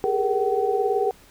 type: tone cluster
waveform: sine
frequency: 401 / 419.3 / 466.8 / 759 Hz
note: G4 / G#4 / A#4 / F#5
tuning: +39 / +17 / +2 / +44 cents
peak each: -25 dBFS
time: 0.04-1.11 s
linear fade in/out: 0 ms
effects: pink hiss -52 dBFS RMS until 1.3 s